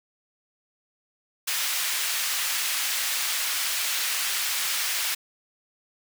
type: high-pass noise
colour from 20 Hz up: pink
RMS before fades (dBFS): -27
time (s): 1.47-5.15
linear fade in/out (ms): 10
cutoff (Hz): 1900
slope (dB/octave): 12
effects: none